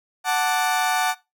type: chord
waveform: 30% pulse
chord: D major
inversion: first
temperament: equal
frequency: 740 / 880 / 1174.7 Hz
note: F#5 / A5 / D6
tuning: 0 / 0 / 0 cents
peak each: -19 / -22 / -25 dBFS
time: 0.24-1.15 s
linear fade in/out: 50 ms
effects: noise-tail reverb RT60 0.2 s tail -17 dB re dry